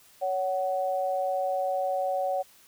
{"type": "tone pair together", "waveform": "sine", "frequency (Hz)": [560, 747.5], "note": ["C#5", "F#5"], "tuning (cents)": [18, 17], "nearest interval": "perfect fourth", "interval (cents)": 499, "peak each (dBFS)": -28, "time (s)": [0.21, 2.43], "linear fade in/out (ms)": 20, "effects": ["white hiss -57 dBFS RMS until 2.67 s"]}